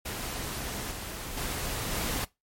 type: noise with level steps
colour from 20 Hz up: pink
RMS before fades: -35 / -38 / -33 / -31 dBFS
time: 0.05-2.25 s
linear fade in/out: 10 ms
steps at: 0.91 / 1.37 / 1.91 s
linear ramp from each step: 5 ms
effects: noise-tail reverb RT60 0.2 s tail -21 dB re dry + MP3 64 kbps